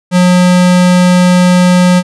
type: tone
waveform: square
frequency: 180 Hz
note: F#3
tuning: 47 cents flat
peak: -5 dBFS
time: 0.11-2.03 s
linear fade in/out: 50 ms
effects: resampled to 24000 Hz